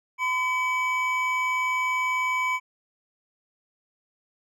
triangle tone pair together, 1018.4 / 2280 Hz, C6 / C#7, -47 / +48 cents, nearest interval octave + major second, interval 1395 cents, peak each -24 dBFS, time 0.18-2.6 s, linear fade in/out 50 ms, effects none

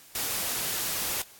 white noise, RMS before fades -30 dBFS, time 0.15-1.22 s, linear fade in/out 2 ms, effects white hiss -52 dBFS RMS until 1.39 s + AAC 64 kbps

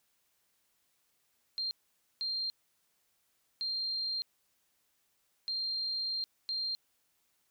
sine tone bursts at uneven times, 4186 Hz, C8, in tune, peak -32 dBFS, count 5, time 1.58-1.71 / 2.21-2.5 / 3.61-4.22 / 5.48-6.24 / 6.49-6.75 s, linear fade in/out 0 ms, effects white hiss -75 dBFS RMS until 7.5 s

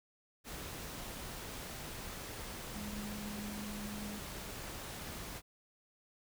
sine tone in noise, 207.7 Hz, G#3, in tune, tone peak -42 dBFS, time 2.73-4.21 s, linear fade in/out 50 ms, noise pink, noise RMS -45 dBFS, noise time 0.44-5.42 s, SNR 0 dB, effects none

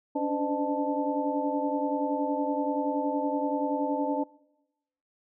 sine tone cluster, 282.8 / 293.4 / 512 / 607 / 878 Hz, C#4 / D4 / C5 / D#5 / A5, +35 / -2 / -38 / -43 / -4 cents, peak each -30 / -33 / -34 / -34 / -32 dBFS, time 0.15-4.24 s, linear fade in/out 10 ms, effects noise-tail reverb RT60 1.0 s tail -24 dB re dry

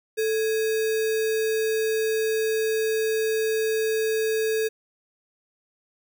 sine tone with sample-and-hold, 440 Hz, A4, in tune, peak -21 dBFS, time 0.17-4.69 s, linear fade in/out 20 ms, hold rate 2100 Hz, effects none

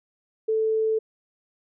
sine tone, 440 Hz, A4, in tune, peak -20 dBFS, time 0.48-0.99 s, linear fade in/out 10 ms, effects none

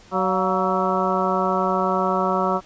harmonic tone with a mistuned harmonic, 188.3 Hz, F#3, 31 cents sharp, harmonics 1 / 2 / 3 / 4 / 5 / 6 / 7, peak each -26 / -26 / -26 / -26 / -26 / -26 / -26 dBFS, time 0.11-2.61 s, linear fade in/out 50 ms, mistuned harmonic 4, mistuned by -79 cents, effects pink hiss -49 dBFS RMS until 2.65 s + resampled to 16000 Hz

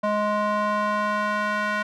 square tone with band-pass filter sweep, 209.4 Hz, G#3, 15 cents sharp, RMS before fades -24 dBFS, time 0.03-1.83 s, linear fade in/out 10 ms, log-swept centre 830 to 1500 Hz, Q 2, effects none

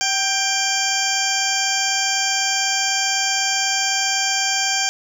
harmonic tone with a mistuned harmonic, 791 Hz, G5, 15 cents sharp, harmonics 1 / 2 / 3 / 4 / 6 / 7 / 8 / 9, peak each -26 / -26 / -26 / -26 / -26 / -26 / -26 / -26 dBFS, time 0.01-4.89 s, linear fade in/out 0 ms, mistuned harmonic 1, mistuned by -38 cents, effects 7-bit

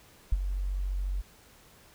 sine tone with ADSR envelope, 47 Hz, F#1, 28 cents sharp, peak -18 dBFS, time 0.32-1.22 s, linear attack 6 ms, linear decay 32 ms, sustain -10 dB, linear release 19 ms, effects pink hiss -57 dBFS RMS until 1.94 s

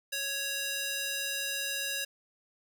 square tone with high-pass filter, 554.4 Hz, C#5, in tune, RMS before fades -34 dBFS, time 0.12-2.05 s, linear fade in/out 10 ms, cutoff 2200 Hz, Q 0.76, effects none

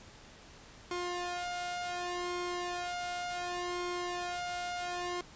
sawtooth tone with flanger, 354.4 Hz, F4, 25 cents sharp, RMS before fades -37 dBFS, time 0.91-5.21 s, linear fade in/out 2 ms, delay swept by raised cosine 0.91 to 1.47 ms, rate 0.68 Hz, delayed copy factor +1, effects pink hiss -54 dBFS RMS until 5.35 s + resampled to 16000 Hz

